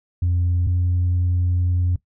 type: tone pair in turn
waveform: sine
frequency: 87.9 / 88.92 Hz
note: F2 / F2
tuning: +12 / +32 cents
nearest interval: unison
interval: 20 cents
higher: second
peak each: -15 / -15 dBFS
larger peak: neither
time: 0.22-0.67 / 0.67-1.96 s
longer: second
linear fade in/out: 5 ms
effects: noise-tail reverb RT60 0.1 s tail -19 dB re dry + tanh soft clip ceiling -14 dBFS